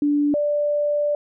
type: tone pair in turn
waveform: sine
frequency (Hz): 291.5 / 587.7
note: D4 / D5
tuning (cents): -13 / +1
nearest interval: octave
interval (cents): 1214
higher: second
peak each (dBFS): -16 / -18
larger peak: first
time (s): 0.02-0.34 / 0.34-1.15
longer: second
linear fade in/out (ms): 2
effects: none